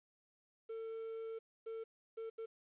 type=tone bursts at uneven times; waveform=triangle; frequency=449.3 Hz; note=A4; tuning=36 cents sharp; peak=-40 dBFS; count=4; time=0.69-1.39 / 1.66-1.84 / 2.17-2.3 / 2.38-2.46 s; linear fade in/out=10 ms; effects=resampled to 8000 Hz + 12-bit